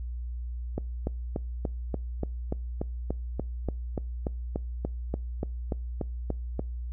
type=click train; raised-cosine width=2 ms; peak=-16 dBFS; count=21; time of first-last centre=0.78-6.594 s; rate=3.44 Hz; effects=noise-tail reverb RT60 0.4 s tail -26 dB re dry + added 60 Hz sine -32 dBFS peak until 6.92 s